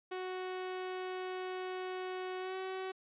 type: tone with pitch glide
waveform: sawtooth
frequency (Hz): 370 to 377.3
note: F#4 to F#4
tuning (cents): 0 to +34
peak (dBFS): -34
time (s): 0.11-2.92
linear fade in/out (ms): 10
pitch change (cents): +34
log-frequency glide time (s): 2.39-2.56
effects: resampled to 8000 Hz